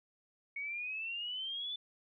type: exponential sweep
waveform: sine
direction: up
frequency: 2217 to 3520 Hz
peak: -37 dBFS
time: 0.56-1.76 s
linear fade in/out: 5 ms
effects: none